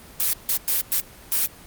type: noise bursts at uneven times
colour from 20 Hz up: blue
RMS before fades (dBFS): -21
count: 5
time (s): 0.2-0.33 / 0.49-0.57 / 0.68-0.81 / 0.92-1 / 1.32-1.46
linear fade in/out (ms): 0
effects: pink hiss -45 dBFS RMS until 1.66 s + Opus 24 kbps